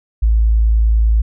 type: tone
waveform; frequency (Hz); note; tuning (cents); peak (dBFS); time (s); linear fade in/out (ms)
sine; 55; A1; 0; -9; 0.22-1.22; 10
effects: none